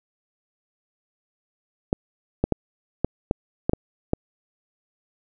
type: clicks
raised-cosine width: 2 ms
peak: -6 dBFS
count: 8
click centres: 1.929 / 2.44 / 2.523 / 3.046 / 3.311 / 3.695 / 3.734 / 4.134 s
effects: none